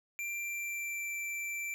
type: tone with pitch glide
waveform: square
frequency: 2365 to 2342 Hz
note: D7 to D7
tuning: +12 to -5 cents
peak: -36 dBFS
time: 0.19-1.74 s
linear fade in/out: 0 ms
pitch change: -17 cents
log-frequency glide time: 0.31-1.14 s
effects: none